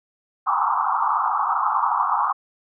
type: band-pass noise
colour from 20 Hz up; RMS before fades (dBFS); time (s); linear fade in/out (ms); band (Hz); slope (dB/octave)
white; -21; 0.46-2.33; 20; 780 to 1300; 96
effects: none